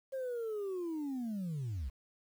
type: linear sweep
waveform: sine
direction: down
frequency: 541 to 56.4 Hz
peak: -33 dBFS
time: 0.12-1.9 s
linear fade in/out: 20 ms
effects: tanh soft clip ceiling -34 dBFS + 10-bit